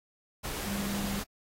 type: tone in noise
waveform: sine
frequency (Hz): 200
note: G3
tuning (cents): +35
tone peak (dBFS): -33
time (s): 0.66-1.21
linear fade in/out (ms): 20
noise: pink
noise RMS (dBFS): -37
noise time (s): 0.43-1.24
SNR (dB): +1
effects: AAC 48 kbps